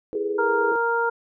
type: chord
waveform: sine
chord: E suspended fourth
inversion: none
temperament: equal with one note detuned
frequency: 329.6 / 432.4 / 493.9 Hz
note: E4 / A4 / B4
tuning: 0 / -30 / 0 cents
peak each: -33 / -32 / -34 dBFS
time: 0.13-0.76 s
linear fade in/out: 0 ms
type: tone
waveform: sine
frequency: 411.7 Hz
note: G#4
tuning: 15 cents flat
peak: -24 dBFS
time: 0.15-0.72 s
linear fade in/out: 2 ms
type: harmonic tone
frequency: 466.2 Hz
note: A#4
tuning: in tune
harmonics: 1 / 2 / 3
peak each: -24 / -24 / -24 dBFS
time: 0.38-1.1 s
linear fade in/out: 10 ms
effects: none

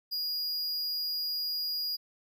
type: tone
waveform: square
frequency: 4869 Hz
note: D#8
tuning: 38 cents flat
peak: -31 dBFS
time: 0.11-1.97 s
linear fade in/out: 20 ms
effects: none

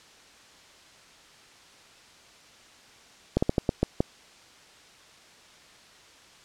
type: slowing click train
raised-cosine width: 2 ms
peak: -8 dBFS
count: 7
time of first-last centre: 3.37-4.005 s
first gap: 55 ms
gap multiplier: 1.26
effects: white hiss -53 dBFS RMS until 6.44 s + low-pass 6000 Hz 12 dB/octave

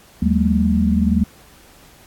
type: tone cluster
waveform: sine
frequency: 78 / 187.1 / 207.1 / 228 Hz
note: D#2 / F#3 / G#3 / A#3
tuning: +5 / +20 / -5 / -38 cents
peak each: -19 dBFS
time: 0.22-1.24 s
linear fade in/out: 5 ms
effects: pink hiss -48 dBFS RMS until 2.06 s + AAC 64 kbps

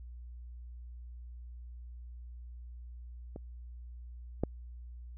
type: clicks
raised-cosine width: 2 ms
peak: -29 / -16 dBFS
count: 2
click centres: 3.361 / 4.436 s
effects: added 60 Hz sine -44 dBFS peak until 5.17 s

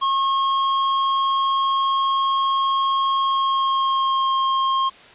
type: tone with pitch glide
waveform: square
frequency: 1083 to 1069.3 Hz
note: C#6 to C6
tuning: -41 to +37 cents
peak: -18 dBFS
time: 0.01-4.9 s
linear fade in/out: 20 ms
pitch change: -22 cents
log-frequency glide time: 3.22-4.34 s
effects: white hiss -45 dBFS RMS until 5.14 s + resampled to 8000 Hz

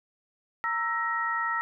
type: tone cluster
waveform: sine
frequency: 925 / 1325 / 1888 Hz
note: A#5 / E6 / A#6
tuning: -14 / +9 / +22 cents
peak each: -33 / -29 / -30 dBFS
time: 0.64-1.61 s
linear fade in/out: 0 ms
effects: none

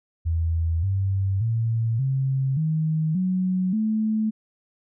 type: tone with pitch steps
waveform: sine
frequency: 82.41 / 96.88 / 113.88 / 133.88 / 157.38 / 185 / 217.5 Hz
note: E2 / G2 / A#2 / C3 / D#3 / F#3 / A3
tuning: 0 / -20 / -40 / +40 / +20 / 0 / -20 cents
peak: -20 dBFS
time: 0.25-4.31 s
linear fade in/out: 20 ms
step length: 580 ms
effects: none

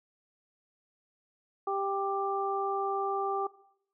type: harmonic tone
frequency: 393.6 Hz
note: G4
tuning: 7 cents sharp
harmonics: 1 / 2 / 3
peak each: -33 / -32 / -34 dBFS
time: 1.67-3.47 s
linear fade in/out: 5 ms
effects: noise-tail reverb RT60 0.7 s tail -19 dB re dry

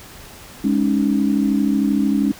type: chord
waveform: sine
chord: Ab suspended fourth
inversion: none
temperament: equal with one note detuned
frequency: 207.7 / 277.2 / 310.2 Hz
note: Ab3 / Db4 / Eb4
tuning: 0 / 0 / -5 cents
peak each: -18 / -18 / -23 dBFS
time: 0.64-2.32 s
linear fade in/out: 5 ms
effects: pink hiss -40 dBFS RMS until 2.39 s

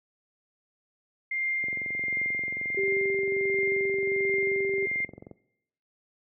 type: tone with tremolo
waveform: sine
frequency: 2107 Hz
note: C7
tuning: 12 cents sharp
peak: -26 dBFS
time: 1.31-5.05 s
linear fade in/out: 5 ms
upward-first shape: triangle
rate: 1.4 Hz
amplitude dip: 45%
type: click train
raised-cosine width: 2 ms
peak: -29 dBFS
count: 84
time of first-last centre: 1.64-5.313 s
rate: 22.6 Hz
type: tone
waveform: sine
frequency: 392 Hz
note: G4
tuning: in tune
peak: -26 dBFS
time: 2.77-4.86 s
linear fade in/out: 5 ms
effects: noise-tail reverb RT60 0.8 s tail -20 dB re dry + high-pass 100 Hz 12 dB/octave

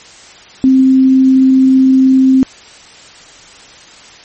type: tone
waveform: sine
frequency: 262.9 Hz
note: C4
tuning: 8 cents sharp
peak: -4 dBFS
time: 0.64-2.43 s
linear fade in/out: 0 ms
effects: white hiss -37 dBFS RMS until 4.24 s + MP3 32 kbps

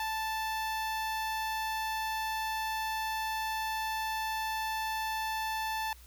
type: tone with notch filter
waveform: sawtooth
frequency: 880 Hz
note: A5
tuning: in tune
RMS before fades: -34 dBFS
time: 0-5.93 s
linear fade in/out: 2 ms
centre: 8000 Hz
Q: 1.9
effects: added 60 Hz sine -52 dBFS peak until 6.06 s + white hiss -58 dBFS RMS until 6.06 s

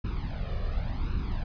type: noise with flanger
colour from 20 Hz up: brown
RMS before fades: -30 dBFS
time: 0.04-1.44 s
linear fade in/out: 10 ms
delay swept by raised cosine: 0.75 to 1.73 ms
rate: 0.91 Hz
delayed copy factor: +0.8
effects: resampled to 11025 Hz

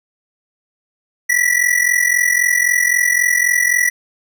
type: ring-modulated tone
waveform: square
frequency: 1951 Hz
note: B6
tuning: 22 cents flat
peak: -10 dBFS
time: 1.29-3.9 s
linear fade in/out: 10 ms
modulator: 21.9 Hz
effects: none

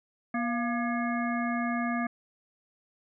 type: harmonic tone with a mistuned harmonic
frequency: 240 Hz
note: B3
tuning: 49 cents flat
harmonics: 1 / 3 / 5 / 7 / 9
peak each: -29 / -34 / -36 / -37 / -39 dBFS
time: 0.34-2.07 s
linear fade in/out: 5 ms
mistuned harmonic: 3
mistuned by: -66 cents
effects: none

